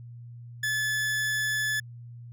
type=tone; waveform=40% pulse; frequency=1726 Hz; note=A6; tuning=34 cents flat; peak=-25 dBFS; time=0.63-1.8 s; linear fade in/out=5 ms; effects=added 119 Hz sine -41 dBFS peak until 2.32 s